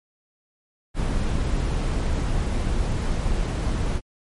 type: noise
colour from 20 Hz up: brown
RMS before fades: -23 dBFS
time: 0.94-4.01 s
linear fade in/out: 50 ms
effects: MP3 48 kbps